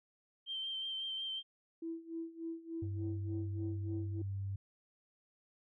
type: tone with vibrato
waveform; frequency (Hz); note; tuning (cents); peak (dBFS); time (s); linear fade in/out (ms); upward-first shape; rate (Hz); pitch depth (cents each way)
sine; 3136; G7; 0; -37; 0.46-1.43; 50; triangle; 5.5; 25
type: tone with tremolo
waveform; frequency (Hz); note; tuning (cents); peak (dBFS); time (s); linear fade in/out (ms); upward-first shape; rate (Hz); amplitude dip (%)
sine; 329.6; E4; 0; -37; 1.82-4.22; 5; sine; 3.4; 85
type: tone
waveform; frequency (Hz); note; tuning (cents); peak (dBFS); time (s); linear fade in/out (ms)
sine; 98; G2; 0; -36; 2.82-4.56; 5
effects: tanh soft clip ceiling -28 dBFS